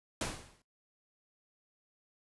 pink noise with exponential decay, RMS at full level -32 dBFS, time 0.21-0.62 s, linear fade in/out 2 ms, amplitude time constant 89 ms, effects noise-tail reverb RT60 0.2 s tail -21 dB re dry + resampled to 24000 Hz

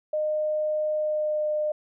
sine tone with pitch glide, 612 to 606 Hz, D#5 to D#5, -29 to -46 cents, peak -23 dBFS, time 0.13-1.72 s, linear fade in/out 5 ms, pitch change -17 cents, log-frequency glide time 0.95-1.5 s, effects none

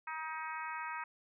harmonic tone, 316.1 Hz, D#4, 27 cents sharp, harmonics 3 / 4 / 5 / 6 / 7 / 8, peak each -42 / -44 / -46 / -48 / -49 / -50 dBFS, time 0.07-1.04 s, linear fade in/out 5 ms, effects none

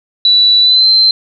sine tone with pitch glide, 3951 to 4105 Hz, B7 to C8, 0 to -34 cents, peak -5 dBFS, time 0.25-1.11 s, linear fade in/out 2 ms, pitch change +66 cents, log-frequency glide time 0.61-0.87 s, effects none

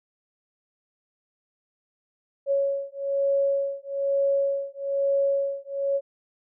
sine beating tone pair, 554.4 / 555.5 Hz, C#5 / C#5, 0 / +4 cents, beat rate 1.1 Hz, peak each -25 dBFS, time 2.46-6.01 s, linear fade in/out 50 ms, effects none

